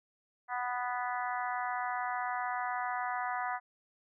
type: harmonic tone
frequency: 246.9 Hz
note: B3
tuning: in tune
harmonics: 3 / 4 / 5 / 6 / 7 / 8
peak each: -36 / -38 / -40 / -42 / -43 / -44 dBFS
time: 0.48-3.6 s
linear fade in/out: 50 ms
effects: none